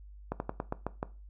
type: slowing click train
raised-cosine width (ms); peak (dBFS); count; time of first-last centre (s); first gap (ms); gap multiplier
1; -18; 7; 0.32-1.029; 81; 1.15
effects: noise-tail reverb RT60 0.3 s tail -17 dB re dry + added 50 Hz sine -47 dBFS peak until 1.29 s